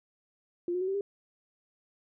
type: tone with pitch steps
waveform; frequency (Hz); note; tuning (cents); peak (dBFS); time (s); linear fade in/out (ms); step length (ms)
sine; 349.2 / 361.5 / 374.3 / 387.5 / 401.1; F4 / F#4 / F#4 / G4 / G4; 0 / -40 / +20 / -20 / +40; -28; 0.68-1.01; 2; 66
effects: none